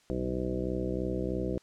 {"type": "harmonic tone with a mistuned harmonic", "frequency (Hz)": 63.1, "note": "B1", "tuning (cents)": 38, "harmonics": [1, 2, 3, 4, 5, 6, 7, 8, 9, 10], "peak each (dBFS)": [-37, -40, -36, -43, -36, -36, -48, -37, -49, -44], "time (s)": [0.1, 1.58], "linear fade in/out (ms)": 0, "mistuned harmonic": 2, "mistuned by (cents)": -47, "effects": ["white hiss -64 dBFS RMS until 1.62 s", "low-pass 7000 Hz 12 dB/octave"]}